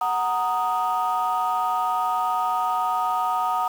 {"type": "chord", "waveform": "sine", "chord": "D# minor", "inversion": "first", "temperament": "equal", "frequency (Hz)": [740, 932.3, 1244.5], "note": ["F#5", "A#5", "D#6"], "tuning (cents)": [0, 0, 0], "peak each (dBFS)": -24, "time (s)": [0.01, 3.68], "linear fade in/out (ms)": 5, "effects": ["tanh soft clip ceiling -15 dBFS", "7-bit"]}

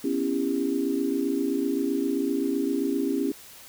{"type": "chord", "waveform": "sine", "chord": "C# half-diminished seventh", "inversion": "third", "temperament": "just", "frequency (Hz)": [249.5, 277.2, 332.6, 399.1], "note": ["B3", "C#4", "E4", "G4"], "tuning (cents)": [18, 0, 16, 31], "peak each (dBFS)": [-31, -26, -30, -30], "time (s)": [0.04, 3.32], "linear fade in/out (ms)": 5, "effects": ["white hiss -47 dBFS RMS until 3.68 s"]}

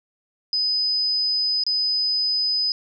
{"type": "tone with dropouts", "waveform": "sine", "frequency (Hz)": 5010, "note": "D#8", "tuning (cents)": 11, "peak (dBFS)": -19, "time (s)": [0.53, 2.72], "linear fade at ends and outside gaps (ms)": 1, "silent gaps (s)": [1.637, 1.665], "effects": []}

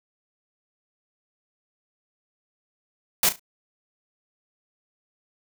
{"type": "noise with echo", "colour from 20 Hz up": "white", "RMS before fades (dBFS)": -19, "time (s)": [3.23, 3.29], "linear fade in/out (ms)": 2, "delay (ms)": 35, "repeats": 3, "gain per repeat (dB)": -12, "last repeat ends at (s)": 3.395, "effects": []}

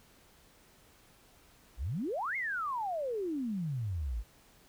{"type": "exponential two-way sweep", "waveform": "sine", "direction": "up then down", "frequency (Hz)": [49, 2206, 49], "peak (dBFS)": -32, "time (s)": [1.77, 4.24], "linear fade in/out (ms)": 50, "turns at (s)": 2.36, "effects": ["pink hiss -62 dBFS RMS until 4.68 s"]}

